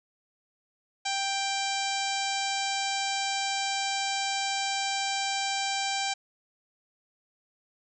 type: harmonic tone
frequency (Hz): 786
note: G5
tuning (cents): +4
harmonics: 1 / 2 / 3 / 4 / 5 / 6 / 7 / 8 / 9 / 10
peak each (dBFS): -31 / -38 / -35 / -37 / -37 / -39 / -39 / -41 / -40 / -43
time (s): 1.05-6.14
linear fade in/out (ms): 10
effects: none